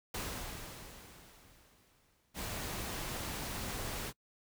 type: noise with exponential decay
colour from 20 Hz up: pink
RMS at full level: -38 dBFS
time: 0.14-2.49 s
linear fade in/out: 5 ms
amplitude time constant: 510 ms
type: noise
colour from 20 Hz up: pink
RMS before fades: -40 dBFS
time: 2.34-4.13 s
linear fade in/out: 50 ms
effects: noise-tail reverb RT60 0.1 s tail -24 dB re dry